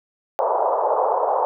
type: band-pass noise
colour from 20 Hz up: white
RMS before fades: -20 dBFS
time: 0.39-1.45 s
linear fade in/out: 0 ms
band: 450 to 1000 Hz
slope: 48 dB/octave
effects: none